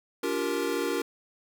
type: chord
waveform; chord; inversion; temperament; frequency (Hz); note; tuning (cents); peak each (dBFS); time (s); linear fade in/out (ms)
square; G minor seventh; second; equal with one note detuned; 286.8 / 349.2 / 392 / 466.2; D4 / F4 / G4 / Bb4; -41 / 0 / 0 / 0; -34 / -33 / -34 / -32; 0.23-1.02; 5
effects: none